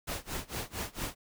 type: noise with tremolo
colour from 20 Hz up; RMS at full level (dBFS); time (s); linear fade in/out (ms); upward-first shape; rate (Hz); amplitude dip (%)
pink; -35; 0.07-1.15; 10; sine; 4.4; 95
effects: none